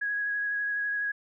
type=tone with vibrato; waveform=sine; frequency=1661.2 Hz; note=G#6; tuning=in tune; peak=-27 dBFS; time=0.01-1.12 s; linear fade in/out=10 ms; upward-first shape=sine; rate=12 Hz; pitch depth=14 cents each way; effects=none